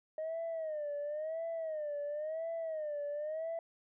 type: tone with vibrato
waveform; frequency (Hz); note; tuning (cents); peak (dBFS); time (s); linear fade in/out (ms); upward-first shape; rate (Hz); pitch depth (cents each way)
sine; 620; D#5; -6; -34; 0.18-3.59; 2; sine; 0.96; 120
effects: tanh soft clip ceiling -33 dBFS